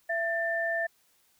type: tone pair together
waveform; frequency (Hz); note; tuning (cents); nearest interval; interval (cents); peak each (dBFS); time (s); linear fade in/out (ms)
sine; 669 / 1783.3; E5 / A6; +25 / +23; octave + perfect fourth; 1698; -30 / -29; 0.09-0.87; 10
effects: white hiss -67 dBFS RMS until 1.39 s